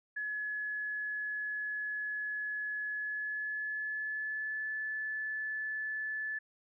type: tone with pitch glide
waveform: sine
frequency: 1700 to 1735.7 Hz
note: G#6 to A6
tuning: +40 to -24 cents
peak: -34 dBFS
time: 0.16-6.39 s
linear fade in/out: 10 ms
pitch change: +36 cents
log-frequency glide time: 2.89-4.69 s
effects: none